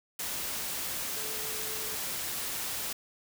sine tone in noise, 434.1 Hz, A4, 23 cents flat, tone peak -45 dBFS, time 1.16-1.96 s, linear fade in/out 5 ms, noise white, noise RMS -35 dBFS, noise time 0.19-2.93 s, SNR -13 dB, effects none

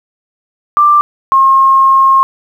sine tone pair in turn, 1181 / 1074.3 Hz, D6 / C6, +9 / +45 cents, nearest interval major second, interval 164 cents, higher first, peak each -4 dBFS, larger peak neither, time 0.77-1.01 / 1.32-2.23 s, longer second, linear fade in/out 0 ms, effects 7-bit

